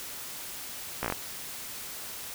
slowing click train, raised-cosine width 0.5 ms, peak -14 dBFS, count 6, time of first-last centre 1.03-1.123 s, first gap 15 ms, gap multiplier 1.11, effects white hiss -40 dBFS RMS until 2.34 s

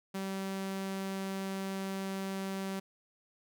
sawtooth tone, 193.1 Hz, G3, 26 cents flat, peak -31 dBFS, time 0.14-2.8 s, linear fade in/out 10 ms, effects none

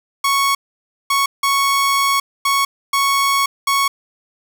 sawtooth tone bursts at uneven times, 1108 Hz, C#6, 1 cent flat, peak -10 dBFS, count 6, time 0.24-0.55 / 1.1-1.26 / 1.43-2.2 / 2.45-2.65 / 2.93-3.46 / 3.67-3.88 s, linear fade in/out 5 ms, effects none

